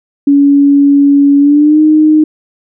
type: tone with pitch glide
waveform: sine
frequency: 282.6 to 308.2 Hz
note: C#4 to D#4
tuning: +34 to -16 cents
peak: -3 dBFS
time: 0.27-2.24 s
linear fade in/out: 5 ms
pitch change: +150 cents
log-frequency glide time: 1.39-1.8 s
effects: none